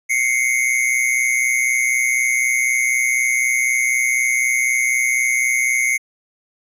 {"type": "tone pair together", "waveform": "square", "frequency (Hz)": [2093, 2217], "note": ["C7", "C#7"], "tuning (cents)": [0, 0], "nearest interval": "minor second", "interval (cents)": 100, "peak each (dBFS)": -19, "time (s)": [0.09, 5.98], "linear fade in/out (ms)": 20, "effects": ["resampled to 32000 Hz"]}